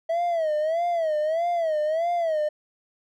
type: tone with vibrato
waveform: triangle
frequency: 649 Hz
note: E5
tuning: 27 cents flat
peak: -19 dBFS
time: 0.09-2.49 s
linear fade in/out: 10 ms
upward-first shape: sine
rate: 1.6 Hz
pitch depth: 130 cents each way
effects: tanh soft clip ceiling -15 dBFS